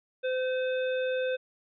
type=harmonic tone; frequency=513 Hz; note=C5; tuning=34 cents flat; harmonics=1 / 3 / 5 / 7; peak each=-27 / -37 / -41 / -44 dBFS; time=0.23-1.37 s; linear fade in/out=20 ms; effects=none